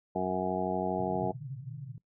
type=harmonic tone; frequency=92.5 Hz; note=F#2; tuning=in tune; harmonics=1 / 2 / 3 / 4 / 5 / 7 / 8 / 9; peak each=-46 / -35 / -39 / -35 / -36 / -35 / -36 / -37 dBFS; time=0.15-1.32 s; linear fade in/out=10 ms
type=band-pass noise; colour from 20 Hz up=pink; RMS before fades=-42 dBFS; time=0.99-1.98 s; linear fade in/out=2 ms; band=120 to 150 Hz; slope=96 dB/octave
effects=noise-tail reverb RT60 0.1 s tail -19 dB re dry